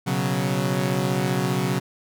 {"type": "chord", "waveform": "sawtooth", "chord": "B suspended second", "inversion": "none", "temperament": "equal", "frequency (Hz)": [123.47, 138.59, 185], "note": ["B2", "C#3", "F#3"], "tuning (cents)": [0, 0, 0], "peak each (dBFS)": [-24, -21, -21], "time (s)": [0.06, 1.8], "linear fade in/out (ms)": 20, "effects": []}